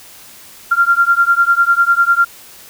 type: beating tone pair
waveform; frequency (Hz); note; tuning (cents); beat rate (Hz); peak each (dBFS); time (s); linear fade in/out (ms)
sine; 1382 / 1392; F6 / F6; -19 / -6; 10; -12; 0.71-2.25; 10
effects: white hiss -39 dBFS RMS until 2.69 s